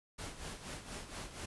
pink noise with tremolo, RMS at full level -43 dBFS, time 0.18-1.46 s, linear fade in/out 10 ms, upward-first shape sine, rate 4.2 Hz, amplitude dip 65%, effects resampled to 24000 Hz

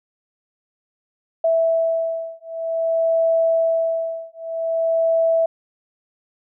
sine beating tone pair, 657 / 657.52 Hz, E5 / E5, -6 / -5 cents, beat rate 0.52 Hz, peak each -20 dBFS, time 1.44-5.46 s, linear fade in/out 5 ms, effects none

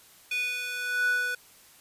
square tone with high-pass filter sweep, 493.9 Hz, B4, in tune, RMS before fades -29 dBFS, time 0.31-1.35 s, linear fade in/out 5 ms, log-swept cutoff 2600 to 1200 Hz, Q 6.4, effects white hiss -55 dBFS RMS until 1.8 s + resampled to 32000 Hz

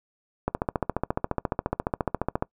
click train, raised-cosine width 1 ms, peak -10 dBFS, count 29, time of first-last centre 0.48-2.424 s, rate 14.4 Hz, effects noise-tail reverb RT60 0.1 s tail -23 dB re dry

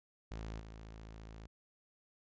sawtooth tone with level steps, 54.6 Hz, A1, 13 cents flat, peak -38 / -45 dBFS, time 0.31-1.47 s, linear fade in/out 5 ms, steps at 0.59 s, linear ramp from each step 20 ms, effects resampled to 16000 Hz

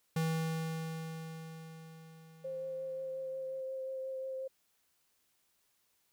square tone with exponential decay, 161.5 Hz, E3, 35 cents flat, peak -30 dBFS, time 0.16-3.61 s, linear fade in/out 5 ms, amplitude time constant 750 ms
sine tone with vibrato, 527 Hz, C5, 12 cents sharp, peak -37 dBFS, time 2.44-4.48 s, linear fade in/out 10 ms, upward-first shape triangle, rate 5.6 Hz, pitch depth 15 cents each way
effects white hiss -75 dBFS RMS until 6.12 s

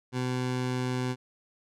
20% pulse tone, 126.5 Hz, B2, 42 cents sharp, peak -23 dBFS, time 0.12-1.16 s, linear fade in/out 50 ms, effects low-pass 8000 Hz 12 dB/octave

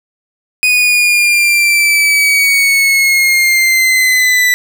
40% pulse linear sweep, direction down, 2489 to 1975.5 Hz, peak -7 dBFS, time 0.63-4.54 s, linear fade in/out 0 ms, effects none

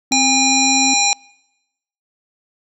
triangle tone with pitch glide, 261.6 to 264.9 Hz, C4 to C4, 0 to +22 cents, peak -17 dBFS, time 0.11-0.94 s, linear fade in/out 5 ms, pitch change +22 cents, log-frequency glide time 0.25-0.69 s
harmonic tone, 810 Hz, G#5, 43 cents flat, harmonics 1 / 3 / 5 / 7 / 9, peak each -19 / -19 / -19 / -19 / -19 dBFS, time 0.12-1.13 s, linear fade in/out 0 ms
effects noise-tail reverb RT60 0.9 s tail -25 dB re dry

